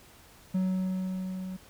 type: tone with level ramp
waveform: triangle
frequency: 186.5 Hz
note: F#3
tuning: 14 cents sharp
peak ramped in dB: -22 to -33 dBFS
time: 0.54-1.57 s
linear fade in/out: 10 ms
effects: pink hiss -55 dBFS RMS until 1.69 s